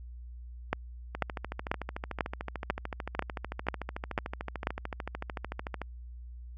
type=two click trains; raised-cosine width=0.5 ms; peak=-12 / -20 dBFS; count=9 / 64; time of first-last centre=0.73-4.671 / 1.15-5.817 s; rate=2.03 / 13.5 Hz; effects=added 60 Hz sine -42 dBFS peak until 6.57 s